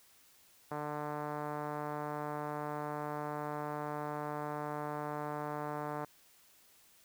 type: tone with low-pass filter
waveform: 5% pulse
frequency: 148.8 Hz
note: D3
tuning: 23 cents sharp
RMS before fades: -39 dBFS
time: 0.71-6.05 s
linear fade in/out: 5 ms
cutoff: 1000 Hz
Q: 1.1
effects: white hiss -64 dBFS RMS until 7.04 s